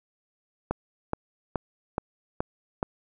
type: click train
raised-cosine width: 1 ms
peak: -12 dBFS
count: 6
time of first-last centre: 0.71-2.829 s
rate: 2.36 Hz
effects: none